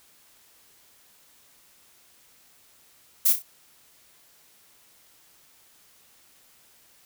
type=noise with echo; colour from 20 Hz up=violet; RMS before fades=-19 dBFS; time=3.25-3.33 s; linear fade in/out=10 ms; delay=32 ms; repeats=3; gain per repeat=-8 dB; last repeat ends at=3.426 s; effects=white hiss -58 dBFS RMS until 7.05 s